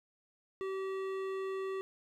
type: tone with hard clipping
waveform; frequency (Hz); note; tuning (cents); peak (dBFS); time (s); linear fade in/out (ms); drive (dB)
sine; 383.9; G4; -36; -37; 0.61-1.81; 0; 13
effects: none